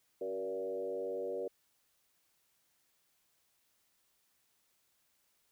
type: tone with frequency modulation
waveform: sine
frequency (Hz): 475.9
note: A#4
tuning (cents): +36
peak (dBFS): -35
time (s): 0.21-1.48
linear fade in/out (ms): 5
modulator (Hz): 97.8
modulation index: 1.2
effects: white hiss -75 dBFS RMS until 5.51 s